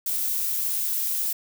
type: noise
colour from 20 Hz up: violet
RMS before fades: -26 dBFS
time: 0.06-1.33 s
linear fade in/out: 5 ms
effects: none